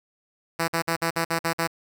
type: tone bursts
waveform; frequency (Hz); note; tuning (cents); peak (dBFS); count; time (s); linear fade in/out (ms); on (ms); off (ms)
5% pulse; 165.9; E3; +11; -11; 8; 0.59-1.675; 10; 91; 51
effects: none

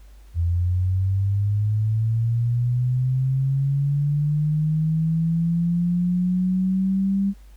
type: linear sweep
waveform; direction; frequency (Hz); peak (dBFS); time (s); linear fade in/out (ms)
sine; up; 83.6 to 198.5; -18; 0.34-7.34; 50
effects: added 50 Hz sine -43 dBFS peak until 7.56 s + pink hiss -59 dBFS RMS until 7.56 s

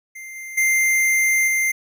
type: tone with level steps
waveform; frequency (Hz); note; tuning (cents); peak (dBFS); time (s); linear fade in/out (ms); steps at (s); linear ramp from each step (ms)
square; 2093; C7; 0; -34 / -32 / -16 / -18; 0.15-1.72; 10; 0.35 / 0.57 / 1.47; 10
effects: none

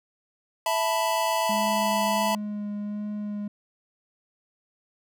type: chord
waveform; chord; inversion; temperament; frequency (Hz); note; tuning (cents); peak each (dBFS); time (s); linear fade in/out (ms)
square; E suspended fourth; none; equal; 659.3 / 880 / 987.8; E5 / A5 / B5; 0 / 0 / 0; -28; 0.66-2.35; 2
type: tone with vibrato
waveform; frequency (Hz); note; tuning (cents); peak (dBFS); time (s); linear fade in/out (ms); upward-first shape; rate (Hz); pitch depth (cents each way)
triangle; 207.7; G#3; 0; -27; 1.49-3.48; 5; sine; 1.4; 12
effects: none

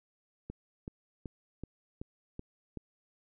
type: click train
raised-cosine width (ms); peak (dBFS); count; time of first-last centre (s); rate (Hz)
3; -27; 7; 0.5-2.773; 2.64
effects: none

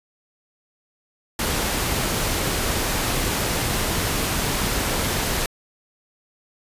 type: noise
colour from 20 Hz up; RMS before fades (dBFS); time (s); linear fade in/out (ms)
pink; -23; 1.39-5.46; 2
effects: resampled to 32000 Hz

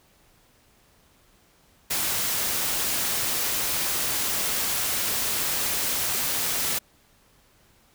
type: noise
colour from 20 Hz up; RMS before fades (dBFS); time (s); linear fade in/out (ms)
white; -26; 1.9-6.79; 10
effects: pink hiss -60 dBFS RMS until 7.94 s

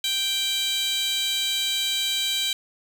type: tone with high-pass filter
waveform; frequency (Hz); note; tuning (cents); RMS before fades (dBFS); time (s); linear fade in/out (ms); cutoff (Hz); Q
15% pulse; 784; G5; 0; -25; 0.04-2.53; 2; 3700; 3.2
effects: 8-bit

